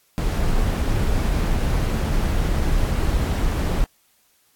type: noise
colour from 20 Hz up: brown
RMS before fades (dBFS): -20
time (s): 0.18-3.84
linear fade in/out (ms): 0
effects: white hiss -61 dBFS RMS until 4.55 s + AAC 64 kbps